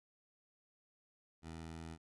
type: tone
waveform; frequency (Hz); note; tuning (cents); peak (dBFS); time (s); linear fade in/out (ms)
15% pulse; 81.4; E2; -21; -40; 1.42-1.98; 50
effects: resampled to 24000 Hz